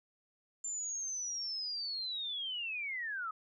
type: linear sweep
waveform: sine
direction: down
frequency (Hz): 7260 to 1244.5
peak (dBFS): -36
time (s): 0.64-3.31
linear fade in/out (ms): 5
effects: none